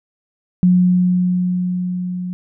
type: tone with level ramp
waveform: sine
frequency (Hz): 180.5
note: F#3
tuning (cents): -43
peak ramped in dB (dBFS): -8 to -22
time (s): 0.63-2.33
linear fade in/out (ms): 0
effects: none